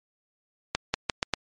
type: accelerating click train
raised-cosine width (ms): 0.2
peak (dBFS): -6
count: 5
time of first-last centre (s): 0.75-1.337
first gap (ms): 190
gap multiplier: 0.83
effects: MP3 48 kbps